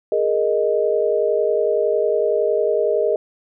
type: chord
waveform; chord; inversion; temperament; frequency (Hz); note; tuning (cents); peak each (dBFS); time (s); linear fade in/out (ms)
sine; Ab suspended second; none; equal; 415.3 / 466.2 / 622.3; Ab4 / Bb4 / Eb5; 0 / 0 / 0; -20; 0.12-3.16; 2
effects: none